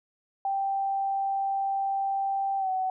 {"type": "tone with pitch glide", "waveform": "sine", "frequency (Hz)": [784, 752.5], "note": ["G5", "F#5"], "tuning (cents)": [0, 29], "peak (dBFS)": -25, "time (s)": [0.45, 2.9], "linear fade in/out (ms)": 2, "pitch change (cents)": -71, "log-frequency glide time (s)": [2.58, 2.69], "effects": []}